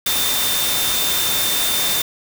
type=tone in noise; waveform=sine; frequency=3596 Hz; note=A7; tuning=37 cents sharp; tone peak=-22 dBFS; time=0.06-2.02 s; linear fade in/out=5 ms; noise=white; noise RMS=-20 dBFS; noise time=0.06-2.02 s; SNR=-5 dB; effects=none